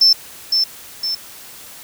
sine tone with echo, 5310 Hz, E8, 12 cents sharp, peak -6 dBFS, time 0.01-0.13 s, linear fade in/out 5 ms, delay 510 ms, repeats 2, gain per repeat -6 dB, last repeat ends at 1.15 s, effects tanh soft clip ceiling -5 dBFS + white hiss -38 dBFS RMS until 1.83 s

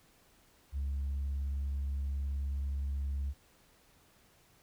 sine tone with vibrato, 69.3 Hz, C#2, in tune, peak -30 dBFS, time 0.72-3.34 s, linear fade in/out 50 ms, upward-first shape sine, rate 19 Hz, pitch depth 20 cents each way, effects tanh soft clip ceiling -30 dBFS + pink hiss -65 dBFS RMS until 4.62 s

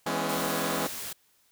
10% pulse chord, C# minor seventh, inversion first, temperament equal with one note detuned, 164.81 / 207.7 / 252.3 / 277.2 Hz, E3 / G#3 / B3 / C#4, 0 / 0 / +37 / 0 cents, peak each -25 dBFS, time 0.06-0.87 s, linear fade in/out 5 ms
white noise, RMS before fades -37 dBFS, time 0.29-1.13 s, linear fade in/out 5 ms
effects white hiss -66 dBFS RMS until 1.51 s

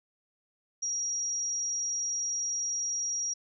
sine tone, 5690 Hz, F8, 31 cents sharp, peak -29 dBFS, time 0.82-3.34 s, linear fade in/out 10 ms, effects none

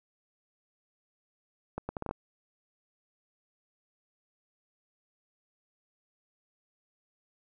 accelerating click train, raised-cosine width 1 ms, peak -20 dBFS, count 7, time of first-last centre 1.78-2.111 s, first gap 110 ms, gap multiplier 0.71, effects none

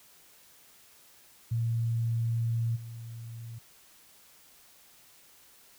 sine tone with level steps, 115.5 Hz, A#2, 16 cents flat, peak -26 / -39 dBFS, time 1.51-3.59 s, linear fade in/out 10 ms, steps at 2.75 s, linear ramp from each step 20 ms, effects white hiss -58 dBFS RMS until 5.78 s

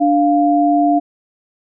sine tone pair together, 293.3 / 698.5 Hz, D4 / F5, -2 / 0 cents, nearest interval octave + minor third, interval 1502 cents, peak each -13 dBFS, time 0-1 s, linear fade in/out 20 ms, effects none

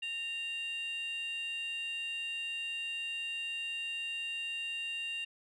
sine tone with frequency modulation, 2786 Hz, F7, 5 cents flat, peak -33 dBFS, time 0.02-5.25 s, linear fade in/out 10 ms, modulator 956 Hz, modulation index 0.37, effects tanh soft clip ceiling -34 dBFS

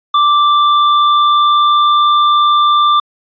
square tone with pitch glide, 1174.7 to 1182.9 Hz, D6 to D6, 0 to +12 cents, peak -8 dBFS, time 0.14-3 s, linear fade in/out 5 ms, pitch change +12 cents, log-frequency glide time 0.37-2.09 s, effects resampled to 11025 Hz

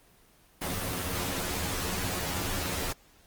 pink noise with comb filter, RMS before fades -32 dBFS, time 0.61-2.93 s, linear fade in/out 10 ms, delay 11 ms, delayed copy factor +1, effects pink hiss -60 dBFS RMS until 3.26 s + Opus 24 kbps

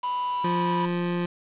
triangle tone with pitch glide, 987.8 to 979.3 Hz, B5 to B5, 0 to -15 cents, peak -23 dBFS, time 0.03-0.86 s, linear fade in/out 10 ms, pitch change -15 cents, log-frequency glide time 0.29-0.65 s
25% pulse tone, 174.9 Hz, F3, 3 cents sharp, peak -21 dBFS, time 0.44-1.26 s, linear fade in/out 5 ms
effects resampled to 8000 Hz + 7-bit

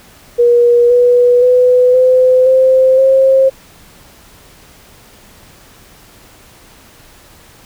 sine tone with pitch steps, 478.7 / 489 / 499.6 / 510.4 / 521.4 / 532.7 Hz, A#4 / B4 / B4 / C5 / C5 / C5, +46 / -17 / +20 / -43 / -6 / +31 cents, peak -5 dBFS, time 0.38-3.5 s, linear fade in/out 20 ms, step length 520 ms, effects pink hiss -42 dBFS RMS until 7.65 s

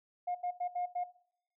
sine tone bursts at uneven times, 714 Hz, F5, 38 cents sharp, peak -31 dBFS, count 5, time 0.27-0.35 / 0.43-0.51 / 0.6-0.68 / 0.75-0.86 / 0.95-1.04 s, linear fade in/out 10 ms, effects noise-tail reverb RT60 0.6 s tail -17 dB re dry + tanh soft clip ceiling -28 dBFS

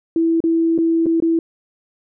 sine tone with dropouts, 329.6 Hz, E4, in tune, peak -13 dBFS, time 0.16-1.39 s, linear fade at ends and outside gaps 2 ms, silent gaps 0.404-0.439 / 0.779-0.786 / 1.059-1.065 / 1.202-1.223 s, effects none

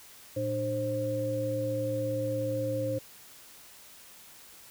sine tone cluster, 114.6 / 298.5 / 530 Hz, A#2 / D4 / C5, -29 / +28 / +22 cents, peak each -34 / -36 / -30 dBFS, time 0.36-2.99 s, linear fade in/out 10 ms, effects white hiss -52 dBFS RMS until 4.7 s

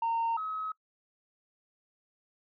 sine tone pair in turn, 918 / 1278.2 Hz, A#5 / D#6, -27 / +46 cents, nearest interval tritone, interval 573 cents, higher second, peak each -25 / -32 dBFS, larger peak first, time 0.02-0.37 / 0.37-0.72 s, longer neither, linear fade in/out 5 ms, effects noise-tail reverb RT60 0.1 s tail -23 dB re dry + tanh soft clip ceiling -25 dBFS

